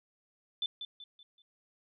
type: tone with echo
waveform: sine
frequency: 3520 Hz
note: A7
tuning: in tune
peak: -30 dBFS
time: 0.62-0.66 s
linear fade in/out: 2 ms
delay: 190 ms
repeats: 4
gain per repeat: -8 dB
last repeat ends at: 1.42 s
effects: none